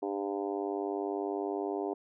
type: harmonic tone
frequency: 100 Hz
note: G2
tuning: 35 cents sharp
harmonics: 3 / 4 / 5 / 6 / 7 / 8 / 9 / 10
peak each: -37 / -34 / -43 / -44 / -40 / -45 / -45 / -53 dBFS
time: 0.02-1.94 s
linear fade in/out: 10 ms
effects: none